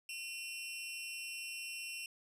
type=tone with amplitude modulation; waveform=sawtooth; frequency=2729 Hz; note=F7; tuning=41 cents flat; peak=-35 dBFS; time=0.09-2.06 s; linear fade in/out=2 ms; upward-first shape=sine; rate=269 Hz; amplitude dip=75%; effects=resampled to 32000 Hz